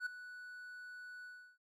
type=tone with ADSR envelope; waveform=triangle; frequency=1480 Hz; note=F#6; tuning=in tune; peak=-32 dBFS; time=0-1.58 s; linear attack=62 ms; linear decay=7 ms; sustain=-14 dB; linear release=340 ms; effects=none